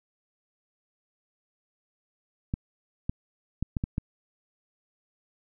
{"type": "clicks", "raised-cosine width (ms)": 5, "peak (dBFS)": -15, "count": 6, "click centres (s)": [2.539, 3.095, 3.626, 3.768, 3.839, 3.981], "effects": []}